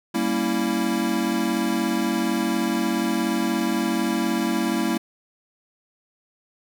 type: chord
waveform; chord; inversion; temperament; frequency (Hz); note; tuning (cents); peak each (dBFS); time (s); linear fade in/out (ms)
square; G diminished seventh; none; equal; 196 / 233.1 / 277.2 / 329.6; G3 / Bb3 / Db4 / Fb4; 0 / 0 / 0 / 0; -29 / -26 / -30 / -26; 0.14-4.98; 10
effects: none